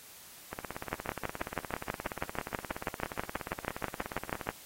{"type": "two click trains", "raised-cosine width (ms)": 0.5, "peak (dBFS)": [-22, -16], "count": [68, 23], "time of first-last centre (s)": [[0.53, 4.471], [0.93, 4.49]], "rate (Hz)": [17, 6.18], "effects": ["white hiss -52 dBFS RMS until 4.65 s", "AAC 48 kbps"]}